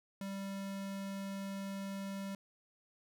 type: tone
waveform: square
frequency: 196 Hz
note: G3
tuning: in tune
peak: -40 dBFS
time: 0.21-2.35 s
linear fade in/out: 2 ms
effects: none